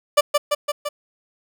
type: tone with echo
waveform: 30% pulse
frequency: 587.3 Hz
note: D5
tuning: in tune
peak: -8 dBFS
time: 0.17-0.21 s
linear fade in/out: 10 ms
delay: 170 ms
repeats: 4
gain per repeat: -3 dB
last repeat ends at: 0.89 s
effects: none